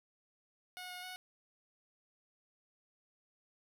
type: tone with pitch steps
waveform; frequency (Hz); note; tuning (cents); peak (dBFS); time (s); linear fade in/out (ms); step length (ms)
10% pulse; 728 / 723 / 735; F#5 / F#5 / F#5; -28 / -40 / -12; -36; 0.77-1.16; 0; 130
effects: none